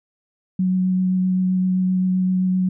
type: tone with vibrato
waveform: sine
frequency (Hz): 185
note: F#3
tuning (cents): 0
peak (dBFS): -16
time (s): 0.59-2.69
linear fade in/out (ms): 5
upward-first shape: triangle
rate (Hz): 7.7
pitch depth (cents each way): 12
effects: none